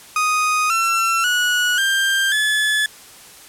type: tone with pitch steps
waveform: 30% pulse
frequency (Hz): 1244.5 / 1349.3 / 1463 / 1586.2 / 1719.8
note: D#6 / E6 / F#6 / G6 / A6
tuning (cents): 0 / +40 / -20 / +20 / -40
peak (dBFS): -13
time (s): 0.16-2.86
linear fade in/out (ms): 2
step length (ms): 540
effects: white hiss -42 dBFS RMS until 3.48 s + low-pass 12000 Hz 12 dB/octave